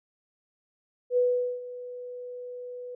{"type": "tone with ADSR envelope", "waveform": "sine", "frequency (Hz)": 493.9, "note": "B4", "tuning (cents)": 0, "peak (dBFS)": -19, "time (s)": [1.1, 2.95], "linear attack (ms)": 71, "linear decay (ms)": 430, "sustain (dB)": -17, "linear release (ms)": 4, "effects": []}